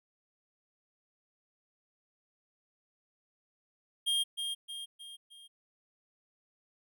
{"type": "tone with echo", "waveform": "square", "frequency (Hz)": 3221, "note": "G7", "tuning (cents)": 46, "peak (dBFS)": -28, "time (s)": [4.06, 4.24], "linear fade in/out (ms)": 20, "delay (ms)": 310, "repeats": 4, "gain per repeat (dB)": -6, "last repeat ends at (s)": 5.48, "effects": []}